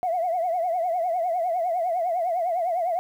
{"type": "tone with vibrato", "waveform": "sine", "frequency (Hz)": 696, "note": "F5", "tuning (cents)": -6, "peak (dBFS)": -21, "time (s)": [0.03, 2.99], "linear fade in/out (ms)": 0, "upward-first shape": "triangle", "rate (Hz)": 9.9, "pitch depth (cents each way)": 140, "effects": ["tanh soft clip ceiling -17 dBFS", "9-bit"]}